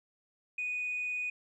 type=tone; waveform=sine; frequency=2479 Hz; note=D#7; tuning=7 cents flat; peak=-31 dBFS; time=0.58-1.3 s; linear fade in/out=5 ms; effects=tanh soft clip ceiling -28 dBFS